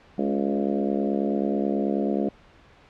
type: harmonic tone with a mistuned harmonic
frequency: 69.3 Hz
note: C#2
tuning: in tune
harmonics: 3 / 4 / 5 / 6 / 7 / 8 / 9 / 10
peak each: -26 / -28 / -30 / -32 / -33 / -34 / -35 / -36 dBFS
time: 0.18-2.29 s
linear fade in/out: 5 ms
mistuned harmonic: 5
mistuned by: +20 cents
effects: pink hiss -53 dBFS RMS until 2.89 s + low-pass 3000 Hz 12 dB/octave